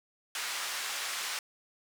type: band-pass noise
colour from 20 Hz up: pink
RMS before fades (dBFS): -36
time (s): 0.35-1.39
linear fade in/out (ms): 2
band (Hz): 1300 to 9700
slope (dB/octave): 12
effects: none